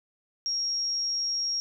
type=tone; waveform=sine; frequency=5588 Hz; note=F8; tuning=in tune; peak=-26 dBFS; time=0.46-1.6 s; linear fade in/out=0 ms; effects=none